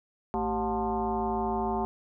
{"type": "tone with frequency modulation", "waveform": "sine", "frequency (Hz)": 554.4, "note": "C#5", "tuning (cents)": 0, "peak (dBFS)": -26, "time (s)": [0.34, 1.85], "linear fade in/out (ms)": 0, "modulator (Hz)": 166, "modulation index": 2.6, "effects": []}